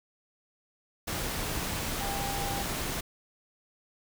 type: tone in noise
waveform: sine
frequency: 797 Hz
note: G5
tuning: 28 cents sharp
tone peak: -35 dBFS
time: 2-2.63 s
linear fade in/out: 10 ms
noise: pink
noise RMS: -33 dBFS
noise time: 1.07-3.01 s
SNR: -5 dB
effects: none